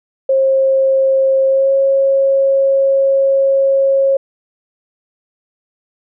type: tone with pitch glide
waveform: sine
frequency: 535 to 544 Hz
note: C5 to C#5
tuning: +38 to -33 cents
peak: -9 dBFS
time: 0.29-4.17 s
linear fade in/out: 5 ms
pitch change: +29 cents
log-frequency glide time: 1.47-1.72 s
effects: none